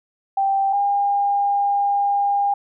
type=tone pair in turn; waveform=sine; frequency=784 / 806 Hz; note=G5 / G5; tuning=0 / +48 cents; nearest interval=unison; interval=48 cents; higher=second; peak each=-16 dBFS; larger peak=neither; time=0.37-0.73 / 0.73-2.54 s; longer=second; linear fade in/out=5 ms; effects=none